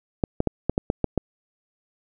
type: clicks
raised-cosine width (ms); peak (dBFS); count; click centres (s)
2; -7; 8; 0.238 / 0.404 / 0.473 / 0.696 / 0.779 / 0.901 / 1.043 / 1.177
effects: none

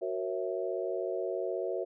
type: chord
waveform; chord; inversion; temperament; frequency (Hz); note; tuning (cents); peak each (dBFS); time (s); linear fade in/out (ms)
sine; F# dominant seventh; none; equal with one note detuned; 370 / 466.2 / 545.2 / 659.3; F#4 / A#4 / C#5 / E5; 0 / 0 / -29 / 0; -35 / -37 / -37 / -37; 0.01-1.85; 20
effects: none

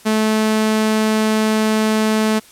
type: tone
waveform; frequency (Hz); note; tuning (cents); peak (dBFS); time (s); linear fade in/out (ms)
sawtooth; 217.3; A3; -21; -10; 0.05-2.4; 20
effects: white hiss -45 dBFS RMS until 2.51 s + low-pass 12000 Hz 12 dB/octave

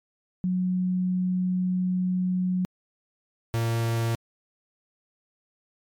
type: tone pair in turn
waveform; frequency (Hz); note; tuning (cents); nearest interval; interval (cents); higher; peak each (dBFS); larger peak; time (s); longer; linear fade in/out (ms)
sine / 45% pulse; 182.9 / 115.22; F#3 / A#2; -20 / -20; minor sixth; 800; first; -22 / -23; first; 0.44-2.65 / 3.54-4.15; first; 0
effects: MP3 96 kbps

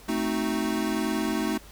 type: chord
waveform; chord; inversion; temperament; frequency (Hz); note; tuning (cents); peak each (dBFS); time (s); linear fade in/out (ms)
square; A diminished seventh; none; equal; 220 / 261.6 / 311.1 / 370; A3 / C4 / Eb4 / Gb4; 0 / 0 / 0 / 0; -30 / -33 / -30 / -34; 0.08-1.58; 10
effects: added 50 Hz sine -49 dBFS peak until 1.71 s + pink hiss -50 dBFS RMS until 1.71 s

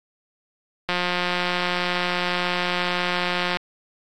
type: click train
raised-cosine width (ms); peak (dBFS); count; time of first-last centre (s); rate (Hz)
0.3; -7; 478; 0.89-3.57; 178
effects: AAC 64 kbps

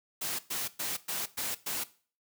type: noise bursts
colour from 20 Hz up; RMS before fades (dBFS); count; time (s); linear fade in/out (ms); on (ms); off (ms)
white; -34; 6; 0.21-1.84; 10; 180; 110
effects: noise-tail reverb RT60 0.4 s tail -17 dB re dry + high-pass 100 Hz 12 dB/octave

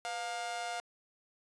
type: tone with amplitude modulation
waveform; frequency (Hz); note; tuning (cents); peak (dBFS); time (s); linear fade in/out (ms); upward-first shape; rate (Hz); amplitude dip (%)
sawtooth; 707; F5; +21; -29; 0.05-0.8; 0; sine; 211; 70
effects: resampled to 22050 Hz

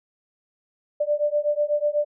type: beating tone pair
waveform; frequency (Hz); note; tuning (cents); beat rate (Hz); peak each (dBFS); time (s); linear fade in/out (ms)
sine; 587.3 / 595.4; D5 / D5; 0 / +24; 8.1; -23; 1-2.05; 10
effects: none

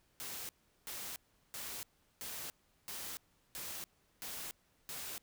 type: noise bursts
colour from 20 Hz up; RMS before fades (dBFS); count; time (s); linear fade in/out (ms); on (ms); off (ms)
white; -44; 8; 0.2-5.18; 0; 290; 380
effects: pink hiss -73 dBFS RMS until 5.22 s

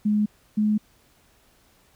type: tone pair in turn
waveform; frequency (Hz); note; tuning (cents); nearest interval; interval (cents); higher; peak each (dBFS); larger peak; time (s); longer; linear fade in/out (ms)
sine; 210 / 212.1; G#3 / G#3; +19 / +37; unison; 18; second; -18; neither; 0.05-0.26 / 0.57-0.78; neither; 10
effects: pink hiss -60 dBFS RMS until 1.95 s

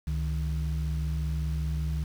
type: tone pair together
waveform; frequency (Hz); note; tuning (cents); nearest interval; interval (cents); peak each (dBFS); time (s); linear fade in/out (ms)
sine; 69.56 / 154.8; C#2 / D#3; +7 / -9; octave + major second; 1384; -27 / -30; 0.07-2.04; 5
effects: tanh soft clip ceiling -22 dBFS + 8-bit

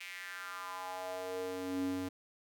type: tone with high-pass filter sweep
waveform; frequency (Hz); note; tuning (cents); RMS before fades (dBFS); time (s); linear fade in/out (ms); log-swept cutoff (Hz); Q
square; 92.5; F#2; 0; -40; 0-2.09; 10; 2400 to 200; 3.9
effects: none

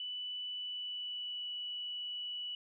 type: tone with pitch glide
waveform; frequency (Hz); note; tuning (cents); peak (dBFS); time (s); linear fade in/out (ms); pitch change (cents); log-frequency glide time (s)
sine; 2978 to 2951; F#7 to F#7; +11 to -5; -38; 0-2.55; 2; -16; 0.47-1.5
effects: none

